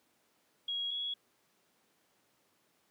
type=tone pair in turn; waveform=sine; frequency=3300 / 3346 Hz; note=G#7 / G#7; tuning=-12 / +12 cents; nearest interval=unison; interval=24 cents; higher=second; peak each=-33 / -34 dBFS; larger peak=first; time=0.68-0.91 / 0.91-1.14 s; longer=neither; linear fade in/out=5 ms; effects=pink hiss -72 dBFS RMS until 2.9 s + high-pass 200 Hz 12 dB/octave